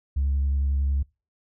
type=tone with vibrato; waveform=sine; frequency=69.3 Hz; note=C#2; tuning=in tune; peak=-19 dBFS; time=0.16-1.03 s; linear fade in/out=10 ms; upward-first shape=sine; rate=11 Hz; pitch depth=19 cents each way; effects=noise-tail reverb RT60 0.3 s tail -26 dB re dry + tanh soft clip ceiling -18 dBFS